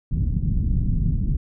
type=low-pass noise; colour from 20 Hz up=pink; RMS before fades=-21 dBFS; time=0.11-1.37 s; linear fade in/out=10 ms; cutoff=190 Hz; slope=24 dB/octave; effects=none